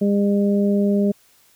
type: harmonic tone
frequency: 202 Hz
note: G#3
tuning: 48 cents flat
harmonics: 1 / 2 / 3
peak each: -16 / -22 / -26 dBFS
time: 0.01-1.12 s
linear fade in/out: 10 ms
effects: white hiss -56 dBFS RMS until 1.55 s